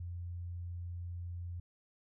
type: tone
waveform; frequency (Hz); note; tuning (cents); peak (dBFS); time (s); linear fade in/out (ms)
sine; 87.31; F2; 0; -39; 0-1.6; 5
effects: none